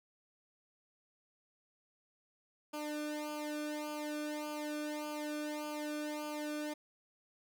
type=tone with flanger; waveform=sawtooth; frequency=300 Hz; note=D4; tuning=37 cents sharp; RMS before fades=-40 dBFS; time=2.73-6.74 s; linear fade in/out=10 ms; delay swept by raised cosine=0.52 to 1.03 ms; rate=1.7 Hz; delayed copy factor=-1; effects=none

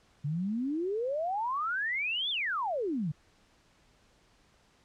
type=exponential two-way sweep; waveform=sine; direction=up then down; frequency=138.59 to 3600 to 138.59 Hz; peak=-29 dBFS; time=0.24-3.12 s; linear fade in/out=10 ms; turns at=2.3 s; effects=pink hiss -65 dBFS RMS until 4.84 s + low-pass 7000 Hz 12 dB/octave

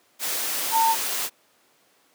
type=tone in noise; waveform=sine; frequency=904 Hz; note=A5; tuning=47 cents sharp; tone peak=-17 dBFS; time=0.71-0.96 s; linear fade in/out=50 ms; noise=white; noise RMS=-27 dBFS; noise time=0.19-1.3 s; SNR=+7 dB; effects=pink hiss -61 dBFS RMS until 2.14 s + high-pass 300 Hz 12 dB/octave

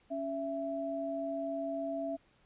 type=tone pair together; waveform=sine; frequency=278.6 / 665 Hz; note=C#4 / E5; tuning=+9 / +15 cents; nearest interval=octave + minor third; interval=1506 cents; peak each=-38 / -35 dBFS; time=0.1-2.17 s; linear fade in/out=20 ms; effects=pink hiss -68 dBFS RMS until 2.45 s + resampled to 8000 Hz

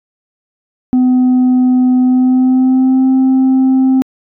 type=tone with pitch glide; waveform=sine; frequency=253 to 262.2 Hz; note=B3 to C4; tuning=+42 to +4 cents; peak=-4 dBFS; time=0.93-4.02 s; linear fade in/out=0 ms; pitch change=+62 cents; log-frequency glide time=2-3.09 s; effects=tanh soft clip ceiling -6 dBFS

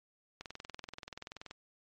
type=click train; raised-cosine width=0.2 ms; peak=-26 dBFS; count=24; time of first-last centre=0.41-1.51 s; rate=20.9 Hz; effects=low-pass 7000 Hz 12 dB/octave + MP3 48 kbps

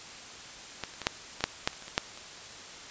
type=clicks; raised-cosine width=0.2 ms; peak=-15 / -30 / -19 / -6 / -18 / -6 / -7 / -28 / -28 / -25 / -6 / -27 dBFS; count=12; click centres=0.837 / 0.938 / 1.017 / 1.069 / 1.407 / 1.44 / 1.675 / 1.731 / 1.824 / 1.881 / 1.979 / 2.175 s; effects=white hiss -45 dBFS RMS until 2.9 s + resampled to 16000 Hz

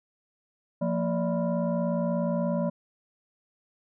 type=tone with frequency modulation; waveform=sine; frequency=174.61 Hz; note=F3; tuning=in tune; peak=-24 dBFS; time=0.81-2.7 s; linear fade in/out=10 ms; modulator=406 Hz; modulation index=1.3; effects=none

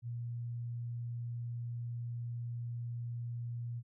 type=tone; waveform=sine; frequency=118.9 Hz; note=A#2; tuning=35 cents sharp; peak=-37 dBFS; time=0.02-3.83 s; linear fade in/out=50 ms; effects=none

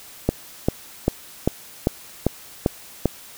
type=click train; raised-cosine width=2 ms; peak=-3 dBFS; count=8; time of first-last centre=0.29-3.057 s; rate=2.53 Hz; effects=white hiss -43 dBFS RMS until 3.37 s

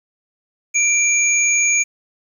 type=tone pair together; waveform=sine; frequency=2355 / 6686 Hz; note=D7 / G#8; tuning=+4 / +11 cents; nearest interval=octave + tritone; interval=1807 cents; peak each=-16 dBFS; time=0.74-1.84 s; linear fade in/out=20 ms; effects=8-bit

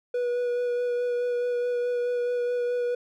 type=tone with vibrato; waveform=triangle; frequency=487.2 Hz; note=B4; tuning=24 cents flat; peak=-22 dBFS; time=0.14-2.95 s; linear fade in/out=5 ms; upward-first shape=sine; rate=4.7 Hz; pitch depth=14 cents each way; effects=none

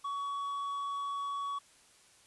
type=tone with hard clipping; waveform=triangle; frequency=1126 Hz; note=C#6; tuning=27 cents sharp; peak=-35 dBFS; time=0.04-1.59 s; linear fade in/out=10 ms; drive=7 dB; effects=white hiss -62 dBFS RMS until 2.26 s + resampled to 24000 Hz

